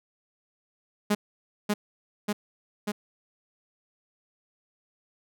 sawtooth tone with echo, 207.7 Hz, G#3, in tune, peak -17 dBFS, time 1.1-1.15 s, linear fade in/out 10 ms, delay 590 ms, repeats 3, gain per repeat -2 dB, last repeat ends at 2.92 s, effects none

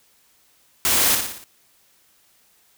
white noise with echo, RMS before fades -19 dBFS, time 0.85-1.15 s, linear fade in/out 0 ms, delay 58 ms, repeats 5, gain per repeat -5 dB, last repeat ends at 1.44 s, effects white hiss -59 dBFS RMS until 2.77 s

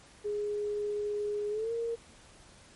sine tone with pitch glide, 415.3 to 463.5 Hz, G#4 to A#4, 0 to -10 cents, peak -30 dBFS, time 0.24-1.96 s, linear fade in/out 20 ms, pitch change +190 cents, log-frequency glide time 1.5-1.72 s, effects pink hiss -56 dBFS RMS until 2.75 s + MP3 48 kbps

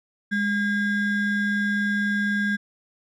triangle ring-modulated tone, 912 Hz, A#5, 38 cents flat, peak -16 dBFS, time 0.31-2.57 s, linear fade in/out 20 ms, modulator 707 Hz, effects none

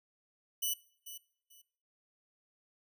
5% pulse tone with echo, 2973 Hz, F#7, 8 cents sharp, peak -23 dBFS, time 0.62-0.74 s, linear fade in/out 10 ms, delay 440 ms, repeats 2, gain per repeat -13 dB, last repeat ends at 1.62 s, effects noise-tail reverb RT60 0.7 s tail -23 dB re dry

